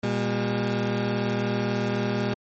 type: tone pair together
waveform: 20% pulse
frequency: 120 / 201.9 Hz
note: B2 / G#3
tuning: -49 / -49 cents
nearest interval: major sixth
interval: 900 cents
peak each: -22 / -21 dBFS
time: 0.03-2.34 s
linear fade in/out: 5 ms
effects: low-pass 5000 Hz 12 dB/octave + MP3 32 kbps